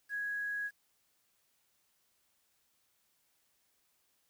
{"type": "tone with quantisation", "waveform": "sine", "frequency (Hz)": 1661.2, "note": "G#6", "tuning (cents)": 0, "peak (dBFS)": -34, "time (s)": [0.09, 0.71], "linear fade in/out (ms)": 50, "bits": 10, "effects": ["white hiss -75 dBFS RMS until 4.29 s"]}